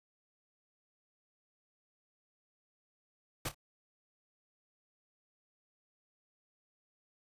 pink noise with echo, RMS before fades -36 dBFS, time 3.45-3.49 s, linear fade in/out 5 ms, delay 28 ms, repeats 2, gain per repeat -12 dB, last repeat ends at 3.546 s, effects resampled to 32000 Hz

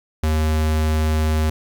square tone, 77.9 Hz, D#2, 3 cents sharp, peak -17 dBFS, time 0.23-1.5 s, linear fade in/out 5 ms, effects 9-bit

